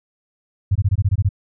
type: tone bursts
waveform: sine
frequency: 98 Hz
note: G2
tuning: in tune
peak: -12 dBFS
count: 9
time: 0.71-1.291 s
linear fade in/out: 10 ms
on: 45 ms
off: 22 ms
effects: none